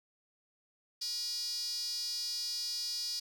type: tone with high-pass filter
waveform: sawtooth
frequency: 480 Hz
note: B4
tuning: 49 cents flat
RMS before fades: -37 dBFS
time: 1.01-3.2 s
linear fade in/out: 10 ms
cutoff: 4800 Hz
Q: 9.9
effects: none